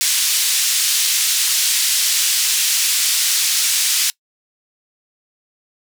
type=band-pass noise; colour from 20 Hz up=white; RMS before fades=-17 dBFS; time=0.01-4.1 s; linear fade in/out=0 ms; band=2900 to 8800 Hz; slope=12 dB/octave; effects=noise-tail reverb RT60 0.1 s tail -23 dB re dry